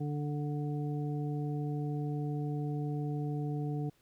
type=harmonic tone; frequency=147.1 Hz; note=D3; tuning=3 cents sharp; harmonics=1 / 2 / 3 / 5; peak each=-33 / -39 / -43 / -47 dBFS; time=0-3.9 s; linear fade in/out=10 ms; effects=pink hiss -70 dBFS RMS until 4.01 s